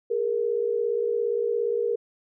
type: tone pair together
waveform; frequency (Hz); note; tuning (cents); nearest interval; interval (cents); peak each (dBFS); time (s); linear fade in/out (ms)
sine; 412.2 / 469.5; G#4 / A#4; -13 / +12; major second; 225; -27 / -24; 0.1-1.96; 10
effects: none